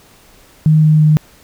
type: tone with pitch steps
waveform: sine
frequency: 155.4 / 154.33 / 153.26 Hz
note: D#3 / D#3 / D#3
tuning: -2 / -14 / -26 cents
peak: -6 dBFS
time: 0.66-1.17 s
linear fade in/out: 0 ms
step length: 170 ms
effects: pink hiss -46 dBFS RMS until 1.43 s